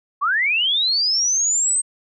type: linear sweep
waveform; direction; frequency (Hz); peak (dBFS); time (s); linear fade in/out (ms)
sine; up; 1067 to 8372; -16; 0.21-1.82; 20
effects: none